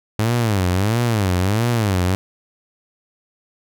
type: tone with vibrato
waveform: sawtooth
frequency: 103.8 Hz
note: G#2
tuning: in tune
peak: -12 dBFS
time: 0.19-2.15 s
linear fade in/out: 0 ms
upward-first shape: sine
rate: 1.5 Hz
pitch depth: 260 cents each way
effects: none